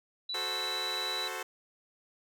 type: tone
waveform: sine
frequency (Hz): 3951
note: B7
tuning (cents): 0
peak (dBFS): -33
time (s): 0.29-1.28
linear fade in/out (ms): 5
type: chord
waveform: 10% pulse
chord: F# diminished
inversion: none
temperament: equal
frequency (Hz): 370 / 440 / 523.3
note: F#4 / A4 / C5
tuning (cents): 0 / 0 / 0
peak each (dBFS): -32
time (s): 0.34-1.43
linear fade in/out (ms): 5
effects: none